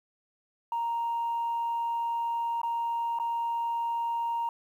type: tone with dropouts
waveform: sine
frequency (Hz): 932.3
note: A#5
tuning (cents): 0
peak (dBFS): -26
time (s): 0.72-4.49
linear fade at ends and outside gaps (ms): 2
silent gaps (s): 2.616-2.632 / 3.188-3.198
effects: tanh soft clip ceiling -24 dBFS + 10-bit